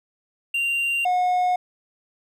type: tone pair in turn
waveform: triangle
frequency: 2773 / 725.2 Hz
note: F7 / F#5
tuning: -13 / -35 cents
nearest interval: octave + major seventh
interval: 2322 cents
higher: first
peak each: -19 / -16 dBFS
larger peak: second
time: 0.54-1.05 / 1.05-1.56 s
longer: neither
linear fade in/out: 5 ms
effects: none